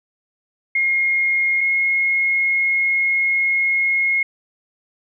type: tone pair in turn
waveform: sine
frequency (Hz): 2143 / 2158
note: C7 / C#7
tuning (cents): +41 / -47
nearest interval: unison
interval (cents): 12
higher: second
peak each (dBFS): -15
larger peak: neither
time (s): 0.75-1.61 / 1.61-4.23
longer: second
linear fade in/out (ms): 5
effects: none